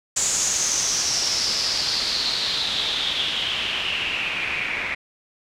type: noise with low-pass filter sweep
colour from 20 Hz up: white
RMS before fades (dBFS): -24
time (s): 0.16-4.95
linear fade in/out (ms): 10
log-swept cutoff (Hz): 7200 to 2200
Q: 6
effects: none